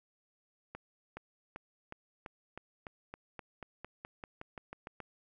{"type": "accelerating click train", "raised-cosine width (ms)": 0.5, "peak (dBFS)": -28, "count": 18, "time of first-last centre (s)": [0.75, 5.003], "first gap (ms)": 420, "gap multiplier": 0.93, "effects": []}